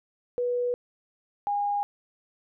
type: tone pair in turn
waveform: sine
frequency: 488.9 / 815.8 Hz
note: B4 / G#5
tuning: -18 / -31 cents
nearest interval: major sixth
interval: 887 cents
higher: second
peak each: -24 dBFS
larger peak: neither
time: 0.38-0.74 / 1.47-1.83 s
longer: neither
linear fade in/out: 0 ms
effects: none